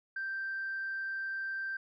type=tone; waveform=sine; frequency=1568 Hz; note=G6; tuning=in tune; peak=-33 dBFS; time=0.16-1.77 s; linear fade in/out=5 ms; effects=tanh soft clip ceiling -30 dBFS